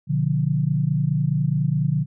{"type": "chord", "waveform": "sine", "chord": "B diminished", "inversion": "none", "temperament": "just", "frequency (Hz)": [123.47, 148.16, 177.8], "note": ["B2", "D3", "F3"], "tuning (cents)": [0, 16, 31], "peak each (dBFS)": [-25, -20, -25], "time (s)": [0.07, 2.06], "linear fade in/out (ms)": 50, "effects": []}